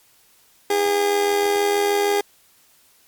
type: tone with amplitude modulation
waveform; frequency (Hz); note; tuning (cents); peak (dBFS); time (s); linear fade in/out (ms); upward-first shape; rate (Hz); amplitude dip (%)
30% pulse; 407.1; G#4; -35; -12; 0.7-2.21; 5; sine; 86.4; 50
effects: white hiss -56 dBFS RMS until 3.07 s + MP3 96 kbps